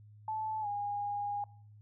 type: tone with pitch glide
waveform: sine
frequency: 871 to 817.4 Hz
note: A5 to G#5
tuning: -18 to -28 cents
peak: -33 dBFS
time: 0.28-1.44 s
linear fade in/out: 2 ms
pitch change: -110 cents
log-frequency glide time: 0.61-0.67 s
effects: noise-tail reverb RT60 0.6 s tail -23 dB re dry + added 105 Hz sine -53 dBFS peak until 1.81 s